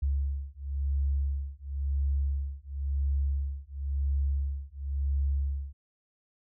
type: beating tone pair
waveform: sine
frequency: 69 / 69.96 Hz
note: C#2 / C#2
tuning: -7 / +17 cents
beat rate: 0.96 Hz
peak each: -30 / -30 dBFS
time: 0.02-5.73 s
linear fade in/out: 10 ms
effects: none